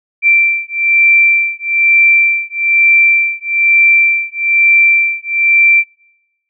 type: beating tone pair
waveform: sine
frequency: 2349 / 2350.1 Hz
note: D7 / D7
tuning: 0 / +1 cents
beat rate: 1.1 Hz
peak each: -11 dBFS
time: 0.22-5.84 s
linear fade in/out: 50 ms
effects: noise-tail reverb RT60 0.9 s tail -25 dB re dry